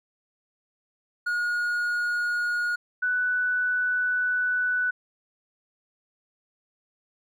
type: tone pair in turn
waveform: triangle / sine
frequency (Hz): 1441 / 1488.4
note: F#6 / F#6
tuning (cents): -46 / +10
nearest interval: minor second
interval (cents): 56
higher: second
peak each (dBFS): -22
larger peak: neither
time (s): 1.26-2.76 / 3.02-4.91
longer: second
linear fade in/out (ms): 10
effects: none